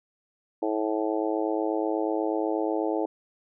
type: harmonic tone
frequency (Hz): 108.2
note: A2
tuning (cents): -29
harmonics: 3 / 4 / 5 / 6 / 7 / 8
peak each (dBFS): -28 / -30 / -32 / -34 / -35 / -36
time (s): 0.62-3.06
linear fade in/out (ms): 5
effects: none